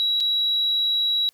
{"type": "tone with dropouts", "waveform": "sine", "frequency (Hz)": 3887, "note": "B7", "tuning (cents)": -28, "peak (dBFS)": -18, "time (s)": [0, 1.29], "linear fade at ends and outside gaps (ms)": 0, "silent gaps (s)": [0.202, 0.206], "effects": ["tanh soft clip ceiling -14 dBFS", "white hiss -63 dBFS RMS until 1.33 s"]}